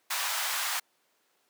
pink high-pass noise, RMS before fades -31 dBFS, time 0.1-0.8 s, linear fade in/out 10 ms, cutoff 860 Hz, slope 24 dB/octave, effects pink hiss -70 dBFS RMS until 1.49 s + high-pass 400 Hz 12 dB/octave

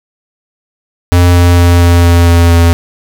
square tone with pitch steps, 88.1 / 87.54 / 86.99 / 86.44 / 85.89 / 85.35 / 84.8 Hz, F2 / F2 / F2 / F2 / F2 / F2 / E2, +16 / +5 / -6 / -17 / -28 / -39 / +50 cents, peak -4 dBFS, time 1.12-2.73 s, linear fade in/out 0 ms, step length 230 ms, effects none

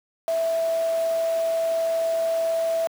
sine tone in noise, 659 Hz, E5, 1 cent flat, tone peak -20 dBFS, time 0.28-2.87 s, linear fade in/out 0 ms, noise pink, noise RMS -38 dBFS, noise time 0.28-2.87 s, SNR +15 dB, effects high-pass 400 Hz 12 dB/octave

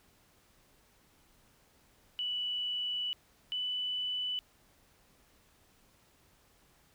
sine tone pair in turn, 2960 / 2986 Hz, F#7 / F#7, 0 / +15 cents, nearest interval unison, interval 15 cents, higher second, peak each -32 / -32 dBFS, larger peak neither, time 2.19-3.13 / 3.52-4.39 s, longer first, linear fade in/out 0 ms, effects pink hiss -66 dBFS RMS until 6.94 s

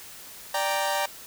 sawtooth chord, G minor, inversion second, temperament equal, 587.3 / 784 / 932.3 Hz, D5 / G5 / Bb5, 0 / 0 / 0 cents, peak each -25 dBFS, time 0.54-1.06 s, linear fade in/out 5 ms, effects white hiss -44 dBFS RMS until 1.26 s

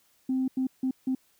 sine tone bursts at uneven times, 260.5 Hz, C4, 7 cents flat, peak -23 dBFS, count 4, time 0.29-0.48 / 0.57-0.67 / 0.83-0.91 / 1.07-1.15 s, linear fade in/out 5 ms, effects tanh soft clip ceiling -20 dBFS + white hiss -66 dBFS RMS until 1.39 s

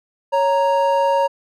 triangle tone pair together, 554.4 / 932.4 Hz, C#5 / A#5, 0 / 0 cents, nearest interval major sixth, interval 900 cents, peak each -15 dBFS, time 0.32-1.28 s, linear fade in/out 20 ms, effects none

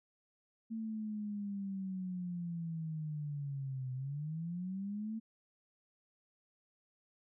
sine linear two-way sweep, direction down then up, 225.4 to 127.1 to 225.4 Hz, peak -37 dBFS, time 0.7-5.2 s, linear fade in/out 20 ms, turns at 3.93 s, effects none

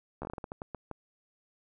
slowing click train, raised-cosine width 1 ms, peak -24 dBFS, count 12, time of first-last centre 0.22-0.913 s, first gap 13 ms, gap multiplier 1.29, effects none

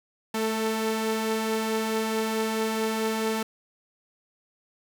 sawtooth tone pair together, 219.6 / 443.8 Hz, A3 / A4, -3 / +15 cents, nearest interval octave, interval 1218 cents, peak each -24 dBFS, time 0.34-3.43 s, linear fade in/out 5 ms, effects none

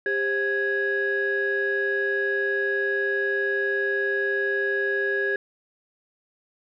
sine tone cluster, 398.8 / 531 / 1662 Hz, G4 / C5 / G#6, +30 / +25 / +1 cents, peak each -25 / -32 / -23 dBFS, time 0.06-5.36 s, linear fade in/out 2 ms, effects tanh soft clip ceiling -16 dBFS

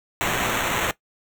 blue noise with sample-and-hold, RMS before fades -24 dBFS, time 0.21-0.91 s, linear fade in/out 0 ms, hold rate 4900 Hz, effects noise-tail reverb RT60 0.1 s tail -17 dB re dry

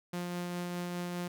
sawtooth tone with tremolo, 176.3 Hz, F3, 17 cents sharp, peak -30 dBFS, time 0.13-1.28 s, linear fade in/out 5 ms, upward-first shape triangle, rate 4.9 Hz, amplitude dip 25%, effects none

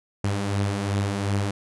sawtooth beating tone pair, 98 / 100.7 Hz, G2 / G2, 0 / +47 cents, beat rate 2.7 Hz, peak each -26 / -20 dBFS, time 0.24-1.51 s, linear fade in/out 5 ms, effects resampled to 24000 Hz

